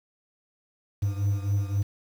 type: beating tone pair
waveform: triangle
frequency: 99.3 / 103.1 Hz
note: G2 / G#2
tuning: +23 / -12 cents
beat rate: 3.8 Hz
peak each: -23 / -27 dBFS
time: 1.02-1.83 s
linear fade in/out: 10 ms
effects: 8-bit